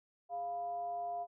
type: tone with frequency modulation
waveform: sine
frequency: 698.5 Hz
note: F5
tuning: in tune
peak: -36 dBFS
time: 0.29-1.27 s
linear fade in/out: 50 ms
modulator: 289 Hz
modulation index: 0.32
effects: none